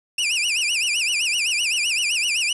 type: tone with vibrato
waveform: sawtooth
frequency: 2632 Hz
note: E7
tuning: 3 cents flat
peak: -16 dBFS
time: 0.18-2.53 s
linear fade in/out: 5 ms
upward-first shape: sine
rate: 7.8 Hz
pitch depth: 200 cents each way
effects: resampled to 24000 Hz + 7-bit